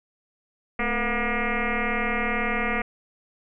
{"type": "tone with frequency modulation", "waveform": "sine", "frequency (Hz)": 963, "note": "B5", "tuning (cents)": -44, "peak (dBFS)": -22, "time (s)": [0.79, 2.82], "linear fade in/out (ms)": 5, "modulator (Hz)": 236, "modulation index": 5.9, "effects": []}